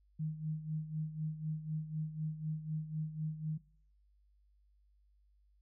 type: tone with tremolo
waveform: sine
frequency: 155.56 Hz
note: D#3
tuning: in tune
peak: -33 dBFS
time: 0.19-3.58 s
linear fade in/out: 10 ms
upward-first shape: sine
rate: 4 Hz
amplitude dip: 70%
effects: noise-tail reverb RT60 0.5 s tail -19 dB re dry + added 50 Hz sine -66 dBFS peak until 5.61 s